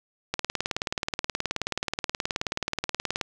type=click train; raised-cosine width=0.2 ms; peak=-9 dBFS; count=55; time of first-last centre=0.34-3.212 s; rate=18.8 Hz; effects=none